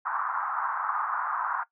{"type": "band-pass noise", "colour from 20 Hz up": "white", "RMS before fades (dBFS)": -30, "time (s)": [0.05, 1.64], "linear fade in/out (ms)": 10, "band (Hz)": [860, 1400], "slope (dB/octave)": 48, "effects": ["noise-tail reverb RT60 0.1 s tail -18 dB re dry"]}